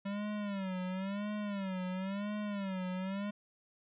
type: tone with vibrato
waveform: square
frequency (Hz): 196.1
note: G3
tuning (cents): +1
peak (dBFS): -36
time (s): 0.05-3.31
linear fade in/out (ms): 10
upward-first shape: sine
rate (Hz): 0.97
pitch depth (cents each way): 120
effects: resampled to 8000 Hz